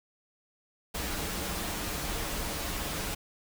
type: noise with comb filter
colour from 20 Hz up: pink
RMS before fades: -34 dBFS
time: 0.94-3.15 s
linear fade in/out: 10 ms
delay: 7.9 ms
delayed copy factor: -0.5
effects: none